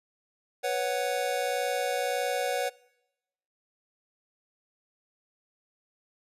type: chord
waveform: square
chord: B suspended second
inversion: none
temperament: just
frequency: 493.9 / 555.6 / 740.8 Hz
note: B4 / C#5 / F#5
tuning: 0 / +4 / +2 cents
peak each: -32 dBFS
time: 0.63-2.7 s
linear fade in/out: 20 ms
effects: noise-tail reverb RT60 0.9 s tail -23 dB re dry + resampled to 32000 Hz